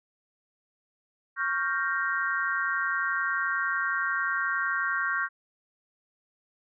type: chord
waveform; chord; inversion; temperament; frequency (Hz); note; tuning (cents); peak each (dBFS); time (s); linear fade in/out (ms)
sine; G half-diminished seventh; second; equal; 1108.7 / 1396.9 / 1568 / 1864.7; Db6 / F6 / G6 / Bb6; 0 / 0 / 0 / 0; -32 / -31 / -29 / -33; 1.36-5.29; 50
effects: none